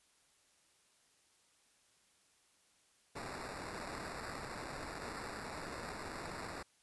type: noise with sample-and-hold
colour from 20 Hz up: violet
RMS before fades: -45 dBFS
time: 3.15-6.63 s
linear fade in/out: 10 ms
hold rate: 3150 Hz
effects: white hiss -71 dBFS RMS until 6.82 s + resampled to 24000 Hz